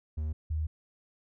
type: tone pair in turn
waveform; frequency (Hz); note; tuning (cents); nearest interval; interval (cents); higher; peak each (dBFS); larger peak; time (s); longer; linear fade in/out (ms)
triangle / sine; 77 / 77.94; D#2 / D#2; -17 / +4; unison; 21; second; -28 / -28; neither; 0.17-0.33 / 0.5-0.67; second; 10
effects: none